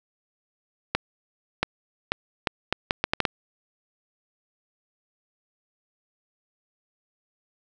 accelerating click train, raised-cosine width 0.3 ms, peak -5 dBFS, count 10, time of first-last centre 0.95-3.252 s, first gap 680 ms, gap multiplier 0.72, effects none

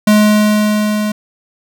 square tone with level ramp, 211.2 Hz, G#3, 29 cents sharp, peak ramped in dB -6 to -15 dBFS, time 0.07-1.12 s, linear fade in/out 5 ms, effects none

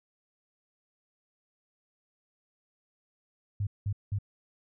sine tone bursts, 101.3 Hz, G#2, 43 cents flat, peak -27 dBFS, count 3, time 3.6-4.187 s, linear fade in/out 5 ms, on 69 ms, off 190 ms, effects none

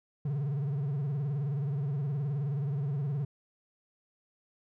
triangle tone with vibrato, 141.3 Hz, C#3, 34 cents sharp, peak -27 dBFS, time 0.25-3.25 s, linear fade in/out 5 ms, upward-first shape sine, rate 19 Hz, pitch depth 140 cents each way, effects none

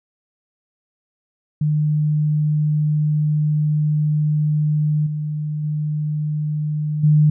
sine tone with level steps, 151.2 Hz, D#3, 49 cents flat, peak -15 / -21 / -19 / -10 dBFS, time 1.61-7.3 s, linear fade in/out 5 ms, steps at 5.06 / 5.63 / 7.03 s, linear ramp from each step 10 ms, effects none

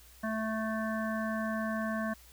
harmonic tone, 220 Hz, A3, in tune, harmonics 1 / 3 / 5 / 7 / 8, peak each -33 / -37 / -40 / -41 / -42 dBFS, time 0.23-2.14 s, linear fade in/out 10 ms, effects added 60 Hz sine -57 dBFS peak until 2.32 s + white hiss -58 dBFS RMS until 2.32 s

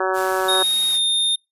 harmonic tone, 188 Hz, F#3, 28 cents sharp, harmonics 2 / 3 / 4 / 5 / 6 / 7 / 8 / 9, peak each -23 / -25 / -26 / -27 / -28 / -28 / -29 / -30 dBFS, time 0-0.63 s, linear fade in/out 5 ms
white noise, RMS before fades -34 dBFS, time 0.13-1 s, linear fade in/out 50 ms
square tone with pitch glide, 3729 to 3648 Hz, A#7 to A#7, 0 to -38 cents, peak -17 dBFS, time 0.48-1.36 s, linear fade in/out 10 ms, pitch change -38 cents, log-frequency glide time 0.9-0.97 s
effects noise-tail reverb RT60 0.2 s tail -25 dB re dry + resampled to 32000 Hz

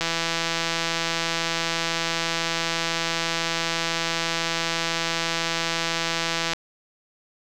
click train, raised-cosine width 0.2 ms, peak -7 dBFS, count 1084, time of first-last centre 0.01-6.534 s, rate 166 Hz, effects none

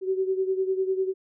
sine beating tone pair, 377.5 / 387.5 Hz, F#4 / G4, +35 / -20 cents, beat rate 10 Hz, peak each -24 / -29 dBFS, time 0.01-1.14 s, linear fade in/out 50 ms, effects none

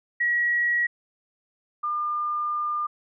sine tone pair in turn, 1914 / 1203.4 Hz, A#6 / D6, +45 / +42 cents, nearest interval minor sixth, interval 803 cents, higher first, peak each -20 / -24 dBFS, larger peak first, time 0.2-0.87 / 1.83-2.87 s, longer second, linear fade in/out 10 ms, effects none

